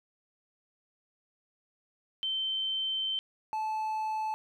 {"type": "tone pair in turn", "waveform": ["sine", "triangle"], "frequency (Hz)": [3099, 869.6], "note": ["G7", "A5"], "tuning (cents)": [-21, -21], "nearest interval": "octave + minor seventh", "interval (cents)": 2200, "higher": "first", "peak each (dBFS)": [-29, -28], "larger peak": "second", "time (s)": [[2.23, 3.19], [3.53, 4.34]], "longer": "first", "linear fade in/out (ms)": 0, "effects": []}